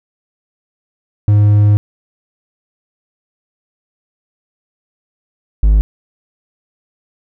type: tone pair in turn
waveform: triangle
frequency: 103.83 / 51.91 Hz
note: G#2 / G#1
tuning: 0 / 0 cents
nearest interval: octave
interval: 1200 cents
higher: first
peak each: -4 dBFS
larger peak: neither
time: 1.28-1.77 / 5.63-5.81 s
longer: first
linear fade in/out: 0 ms
effects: none